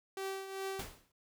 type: tone with tremolo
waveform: sawtooth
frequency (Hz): 386.5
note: G4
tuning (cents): -24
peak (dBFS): -32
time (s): 0.17-0.81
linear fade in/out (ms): 2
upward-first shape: triangle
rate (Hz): 2.5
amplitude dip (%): 65
type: noise with exponential decay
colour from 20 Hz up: pink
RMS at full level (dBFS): -39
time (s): 0.79-1.12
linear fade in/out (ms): 5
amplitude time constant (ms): 71
effects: none